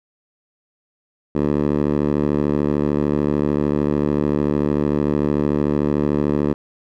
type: tone with band-pass filter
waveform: 10% pulse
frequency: 73.42 Hz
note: D2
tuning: in tune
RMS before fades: -19 dBFS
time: 1.35-6.54 s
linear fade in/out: 5 ms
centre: 320 Hz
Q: 0.85
effects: none